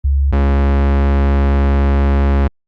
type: tone pair in turn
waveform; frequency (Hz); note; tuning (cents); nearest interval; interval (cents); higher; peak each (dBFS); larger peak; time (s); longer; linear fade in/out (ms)
sine / 45% pulse; 69.3 / 69.56; C#2 / C#2; 0 / +7; unison; 7; second; -10; neither; 0.04-0.32 / 0.32-2.48; second; 10
effects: low-pass 2000 Hz 12 dB/octave + Opus 48 kbps